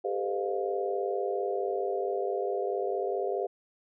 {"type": "tone cluster", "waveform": "sine", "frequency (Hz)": [397.2, 437.4, 502, 605, 700], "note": ["G4", "A4", "B4", "D#5", "F5"], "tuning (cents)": [23, -10, 28, -49, 4], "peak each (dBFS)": [-31, -38, -34, -38, -35], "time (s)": [0.04, 3.47], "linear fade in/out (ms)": 10, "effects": []}